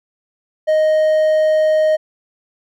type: tone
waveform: triangle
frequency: 622.3 Hz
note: D#5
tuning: in tune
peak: -9 dBFS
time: 0.67-1.97 s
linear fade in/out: 20 ms
effects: none